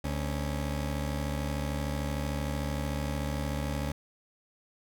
20% pulse tone pair together, 73.31 / 276.8 Hz, D2 / C#4, -3 / -2 cents, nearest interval octave + major seventh, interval 2301 cents, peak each -26 / -33 dBFS, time 0.04-3.92 s, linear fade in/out 5 ms, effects none

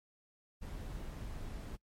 brown noise, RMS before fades -43 dBFS, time 0.61-1.77 s, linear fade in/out 20 ms, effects noise-tail reverb RT60 0.1 s tail -24 dB re dry + MP3 64 kbps

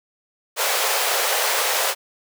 pink high-pass noise, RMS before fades -21 dBFS, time 0.56-1.95 s, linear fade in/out 50 ms, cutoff 450 Hz, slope 48 dB/octave, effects none

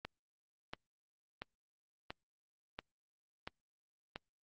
click train, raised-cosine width 0.3 ms, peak -25 dBFS, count 7, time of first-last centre 0.05-4.16 s, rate 1.46 Hz, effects Opus 48 kbps

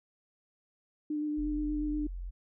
sine tone with vibrato, 300 Hz, D4, 37 cents sharp, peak -30 dBFS, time 1.1-2.07 s, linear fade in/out 5 ms, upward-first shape square, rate 8.4 Hz, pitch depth 13 cents each way
sine tone, 44.26 Hz, F1, 24 cents sharp, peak -36 dBFS, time 1.37-2.31 s, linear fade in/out 20 ms
effects none

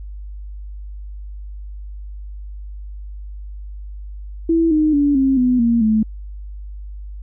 sine tone with pitch steps, 330 / 307.9 / 287.3 / 268 / 250.1 / 233.3 / 217.7 Hz, E4 / D#4 / D4 / C4 / B3 / A#3 / A3, +2 / -18 / -38 / +42 / +22 / +2 / -18 cents, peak -12 dBFS, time 4.49-6.03 s, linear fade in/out 5 ms, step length 220 ms, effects added 50 Hz sine -29 dBFS peak until 7.22 s

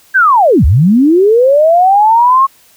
sine linear two-way sweep, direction down then up, 1625 to 60.8 to 1098 Hz, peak -4 dBFS, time 0.14-2.47 s, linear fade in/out 20 ms, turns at 0.65 s, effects white hiss -46 dBFS RMS until 2.76 s

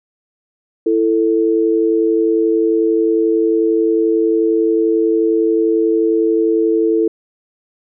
sine tone pair together, 331.9 / 443.1 Hz, E4 / A4, +12 / +12 cents, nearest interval perfect fourth, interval 500 cents, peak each -14 dBFS, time 0.86-7.08 s, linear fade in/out 5 ms, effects none

